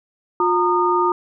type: tone cluster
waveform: sine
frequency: 355.6 / 920 / 1225 Hz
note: F4 / A#5 / D#6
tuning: +31 / -23 / -27 cents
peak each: -19 dBFS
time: 0.4-1.12 s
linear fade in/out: 2 ms
effects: none